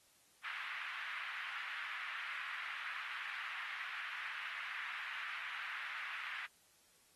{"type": "band-pass noise", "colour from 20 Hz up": "white", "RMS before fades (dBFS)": -45, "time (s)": [0.43, 6.47], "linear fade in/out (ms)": 20, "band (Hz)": [1300, 2300], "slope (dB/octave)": 24, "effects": ["white hiss -69 dBFS RMS until 7.15 s", "AAC 32 kbps"]}